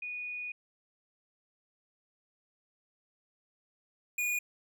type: tone pair in turn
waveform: sine / square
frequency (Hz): 2465 / 2448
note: D#7 / D#7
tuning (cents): -17 / -29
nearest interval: unison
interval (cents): 12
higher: first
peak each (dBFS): -36 / -30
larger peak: second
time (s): 0.02-0.52 / 4.18-4.39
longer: first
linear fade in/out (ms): 5
effects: none